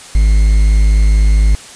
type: tone with quantisation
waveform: triangle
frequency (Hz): 52.2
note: G#1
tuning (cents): +10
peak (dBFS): -4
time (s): 0.15-1.55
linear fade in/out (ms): 0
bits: 5
effects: white hiss -34 dBFS RMS until 1.75 s + resampled to 22050 Hz